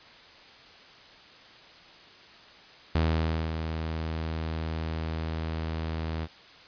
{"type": "tone with ADSR envelope", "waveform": "sawtooth", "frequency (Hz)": 80.3, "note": "E2", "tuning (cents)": -45, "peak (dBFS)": -18, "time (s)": [2.95, 6.28], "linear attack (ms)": 3, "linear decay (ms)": 560, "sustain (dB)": -8, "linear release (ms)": 49, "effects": ["white hiss -51 dBFS RMS until 6.67 s", "resampled to 11025 Hz"]}